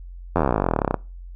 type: slowing click train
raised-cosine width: 1 ms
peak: -5 dBFS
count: 30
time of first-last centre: 0.36-0.943 s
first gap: 11 ms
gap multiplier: 1.04
effects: noise-tail reverb RT60 0.3 s tail -23 dB re dry + added 44 Hz sine -35 dBFS peak until 1.35 s